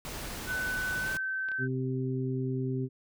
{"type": "noise", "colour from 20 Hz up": "pink", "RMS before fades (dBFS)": -39, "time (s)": [0.05, 1.17], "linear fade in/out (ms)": 0}
{"type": "tone with pitch glide", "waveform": "sine", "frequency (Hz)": [1502, 1542.4], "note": ["F#6", "G6"], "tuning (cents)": [26, -28], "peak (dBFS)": -30, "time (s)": [0.46, 1.68], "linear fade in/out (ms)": 50, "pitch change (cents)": 46, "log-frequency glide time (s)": [1, 1.11]}
{"type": "clicks", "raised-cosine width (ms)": 0.3, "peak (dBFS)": -31, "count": 2, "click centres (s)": [1.487, 1.517]}
{"type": "harmonic tone", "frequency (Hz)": 130, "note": "C3", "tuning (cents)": -11, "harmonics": [1, 2, 3], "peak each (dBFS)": [-31, -34, -36], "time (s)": [1.58, 2.89], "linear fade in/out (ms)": 50}
{"effects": []}